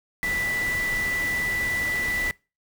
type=tone in noise; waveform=sine; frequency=1975.5 Hz; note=B6; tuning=in tune; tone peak=-24 dBFS; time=0.23-2.31 s; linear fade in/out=0 ms; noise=pink; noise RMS=-34 dBFS; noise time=0.23-2.31 s; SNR=+7 dB; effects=noise-tail reverb RT60 0.3 s tail -24 dB re dry